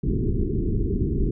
pink low-pass noise, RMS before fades -23 dBFS, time 0.03-1.31 s, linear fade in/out 5 ms, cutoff 420 Hz, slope 96 dB/octave, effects none

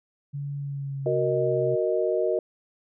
sine tone with pitch glide, 142.1 to 131.82 Hz, C#3 to C3, +43 to +13 cents, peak -29 dBFS, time 0.33-1.76 s, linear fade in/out 20 ms, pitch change -130 cents, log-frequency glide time 0.57-1.52 s
sine chord, D# minor, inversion first, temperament equal, 370 / 466.2 / 622.3 Hz, F#4 / A#4 / D#5, 0 / 0 / 0 cents, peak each -26 dBFS, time 1.06-2.39 s, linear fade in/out 2 ms
effects none

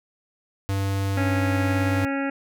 square tone, 98 Hz, G2, in tune, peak -23 dBFS, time 0.69-2.05 s, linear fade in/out 0 ms
harmonic tone, 275.7 Hz, C#4, 9 cents flat, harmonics 1 / 2 / 3 / 5 / 6 / 7 / 8 / 9 / 10, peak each -25 / -31 / -34 / -34 / -35 / -37 / -42 / -39 / -45 dBFS, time 1.17-2.3 s, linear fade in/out 5 ms
effects none

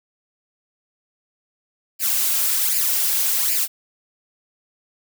blue noise with flanger, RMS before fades -20 dBFS, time 1.99-3.68 s, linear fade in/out 50 ms, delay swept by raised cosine 0.41 to 3.71 ms, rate 1.3 Hz, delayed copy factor +0.75, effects none

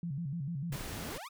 sine tone with vibrato, 153.3 Hz, D#3, 25 cents flat, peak -34 dBFS, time 0.03-0.76 s, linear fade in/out 2 ms, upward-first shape square, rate 6.7 Hz, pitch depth 190 cents each way
pink noise, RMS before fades -42 dBFS, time 0.72-1.18 s, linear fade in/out 5 ms
sawtooth exponential sweep, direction up, 49 to 1318.5 Hz, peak -39 dBFS, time 0.85-1.29 s, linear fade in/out 20 ms
effects none

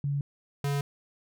sine / square tone pair in turn, 141.8 / 141.8 Hz, C#3 / C#3, +40 / +40 cents, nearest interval unison, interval 0 cents, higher neither, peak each -26 / -27 dBFS, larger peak first, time 0.04-0.21 / 0.64-0.81 s, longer neither, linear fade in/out 2 ms, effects none

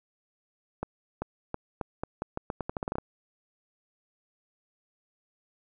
accelerating click train, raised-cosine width 1 ms, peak -17 dBFS, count 16, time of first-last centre 0.83-2.984 s, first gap 390 ms, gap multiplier 0.83, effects none

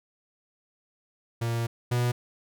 45% pulse tone pair in turn, 116.54 / 121.79 Hz, A#2 / B2, 0 / -24 cents, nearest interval minor second, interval 76 cents, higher second, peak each -26 / -23 dBFS, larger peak second, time 1.41-1.67 / 1.91-2.12 s, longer first, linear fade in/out 10 ms, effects none

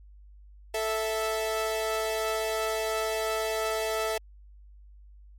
sawtooth tone pair together, 439.7 / 658.1 Hz, A4 / E5, -1 / -3 cents, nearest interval perfect fifth, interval 698 cents, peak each -26 dBFS, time 0.74-4.18 s, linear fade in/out 5 ms, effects added 50 Hz sine -48 dBFS peak until 5.38 s + MP3 64 kbps

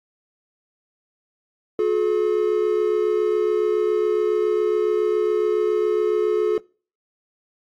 triangle tone pair together, 360 / 427.2 Hz, F#4 / G#4, -47 / +49 cents, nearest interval minor third, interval 296 cents, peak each -20 / -17 dBFS, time 1.79-6.58 s, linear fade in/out 2 ms, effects noise-tail reverb RT60 0.4 s tail -24 dB re dry + AAC 48 kbps

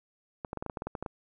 clicks, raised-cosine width 1 ms, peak -21 dBFS, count 12, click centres 0.448 / 0.531 / 0.573 / 0.625 / 0.663 / 0.698 / 0.772 / 0.821 / 0.87 / 0.952 / 1.026 / 1.062 s, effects none

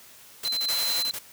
white noise bursts, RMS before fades -34 dBFS, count 9, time 0.43-1.189 s, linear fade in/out 5 ms, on 55 ms, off 33 ms
sine tone, 4070 Hz, C8, 49 cents flat, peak -25 dBFS, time 0.45-1.11 s, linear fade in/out 0 ms
white high-pass noise, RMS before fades -31 dBFS, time 0.68-1.03 s, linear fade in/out 10 ms, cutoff 430 Hz, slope 48 dB/octave
effects white hiss -50 dBFS RMS until 1.32 s + high-pass 60 Hz 12 dB/octave

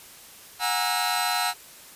sawtooth tone cluster, 727 / 816 / 940 / 1313 / 4049 Hz, F#5 / G#5 / A#5 / E6 / B7, -31 / -31 / +14 / -7 / +42 cents, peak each -24 / -27 / -27 / -27 / -27 dBFS, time 0.59-1.54 s, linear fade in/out 50 ms, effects white hiss -47 dBFS RMS until 1.95 s + resampled to 32000 Hz

